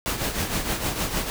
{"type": "noise with tremolo", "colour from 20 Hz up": "pink", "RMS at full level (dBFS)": -24, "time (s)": [0.06, 1.3], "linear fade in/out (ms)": 0, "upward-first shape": "triangle", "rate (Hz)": 6.5, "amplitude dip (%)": 65, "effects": []}